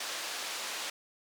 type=band-pass noise; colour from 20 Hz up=white; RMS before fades=-38 dBFS; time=0-0.9 s; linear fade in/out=5 ms; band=440 to 5700 Hz; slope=12 dB/octave; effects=none